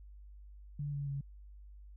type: tone with pitch steps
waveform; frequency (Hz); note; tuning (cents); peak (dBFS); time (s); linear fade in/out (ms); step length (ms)
sine; 144.8 / 141.9 / 139.06; D3 / C#3 / C#3; -24 / +41 / +6; -35; 0.79-1.21; 5; 140
effects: added 50 Hz sine -50 dBFS peak until 1.96 s